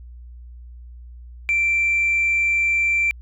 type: tone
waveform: sine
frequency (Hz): 2349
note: D7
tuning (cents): 0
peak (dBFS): -15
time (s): 1.49-3.11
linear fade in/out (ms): 0
effects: tanh soft clip ceiling -13 dBFS + added 60 Hz sine -37 dBFS peak until 3.21 s